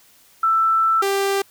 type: tone pair in turn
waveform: sine / sawtooth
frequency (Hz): 1327 / 394.5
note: E6 / G4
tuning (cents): +11 / +11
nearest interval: octave + major sixth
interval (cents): 2100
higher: first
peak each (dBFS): -14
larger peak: neither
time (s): 0.43-1.02 / 1.02-1.42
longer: first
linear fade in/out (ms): 5
effects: white hiss -53 dBFS RMS until 1.5 s